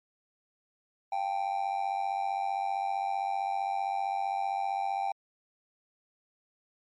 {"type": "tone with amplitude modulation", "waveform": "triangle", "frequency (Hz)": 786, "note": "G5", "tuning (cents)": 4, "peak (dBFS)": -23, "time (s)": [1.12, 5.12], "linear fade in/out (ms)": 5, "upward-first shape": "sine", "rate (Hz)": 95.4, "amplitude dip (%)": 80, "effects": ["MP3 48 kbps"]}